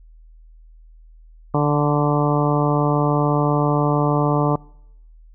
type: harmonic tone with a mistuned harmonic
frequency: 147 Hz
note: D3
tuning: 2 cents sharp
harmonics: 1 / 2 / 3 / 4 / 5 / 6 / 7 / 8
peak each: -19 / -22 / -24 / -25 / -26 / -27 / -27 / -28 dBFS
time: 1.54-4.56 s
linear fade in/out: 5 ms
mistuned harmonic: 8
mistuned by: -18 cents
effects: noise-tail reverb RT60 0.8 s tail -26 dB re dry + added 40 Hz sine -43 dBFS peak until 5.34 s